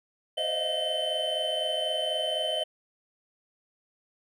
triangle tone cluster, 520 / 608 / 632 / 707 / 3067 Hz, C5 / D#5 / D#5 / F5 / G7, -11 / -40 / +27 / +21 / -38 cents, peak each -35 / -35 / -30 / -36 / -28 dBFS, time 0.37-2.64 s, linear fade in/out 10 ms, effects none

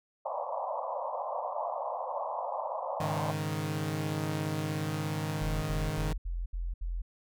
pink band-pass noise, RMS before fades -35 dBFS, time 0.25-3.32 s, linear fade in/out 10 ms, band 530 to 1100 Hz, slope 96 dB/octave
sawtooth chord, Ab suspended fourth, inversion none, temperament equal, 103.83 / 138.59 / 155.56 Hz, Ab2 / Db3 / Eb3, 0 / 0 / 0 cents, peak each -33 / -35 / -29 dBFS, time 3-6.13 s, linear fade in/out 5 ms
sine tone bursts, 42.95 Hz, F1, 28 cents flat, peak -31 dBFS, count 6, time 5.41-7.02 s, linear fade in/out 10 ms, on 210 ms, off 70 ms
effects none

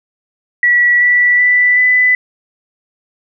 sine tone with pitch steps, 1940 / 1959.1 / 1978.5 / 1998 Hz, B6 / B6 / B6 / B6, -31 / -14 / +3 / +20 cents, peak -7 dBFS, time 0.63-2.15 s, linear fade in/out 2 ms, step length 380 ms, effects none

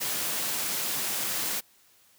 white high-pass noise, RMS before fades -30 dBFS, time 0-1.61 s, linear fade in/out 20 ms, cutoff 110 Hz, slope 96 dB/octave, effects white hiss -61 dBFS RMS until 2.18 s + high-pass 60 Hz 12 dB/octave

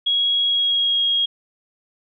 sine tone with pitch glide, 3315 to 3275 Hz, G#7 to G#7, -4 to -25 cents, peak -16 dBFS, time 0.06-1.26 s, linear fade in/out 10 ms, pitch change -21 cents, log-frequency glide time 0.43-1.01 s, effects none

